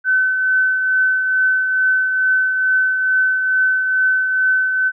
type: tone with tremolo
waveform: sine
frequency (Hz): 1520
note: F#6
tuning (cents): +46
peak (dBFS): -11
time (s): 0.04-4.92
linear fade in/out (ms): 50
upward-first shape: triangle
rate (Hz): 2.3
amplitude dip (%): 45
effects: none